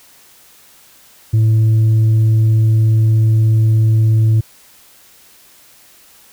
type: tone with tanh clipping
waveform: triangle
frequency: 110.4 Hz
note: A2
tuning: 6 cents sharp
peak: -9 dBFS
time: 1.33-4.41 s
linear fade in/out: 10 ms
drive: 7 dB
effects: white hiss -46 dBFS RMS until 6.32 s